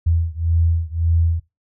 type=beating tone pair; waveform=sine; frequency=82.41 / 84.21 Hz; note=E2 / E2; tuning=0 / +37 cents; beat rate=1.8 Hz; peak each=-18 / -19 dBFS; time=0.06-1.4 s; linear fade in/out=10 ms; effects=noise-tail reverb RT60 0.2 s tail -20 dB re dry